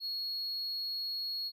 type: tone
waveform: triangle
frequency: 4323 Hz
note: C#8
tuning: 44 cents flat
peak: -33 dBFS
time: 0-1.52 s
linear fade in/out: 50 ms
effects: none